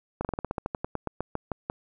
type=slowing click train; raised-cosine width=1 ms; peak=-15 dBFS; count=17; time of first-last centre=0.21-1.699 s; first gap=38 ms; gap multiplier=1.11; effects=none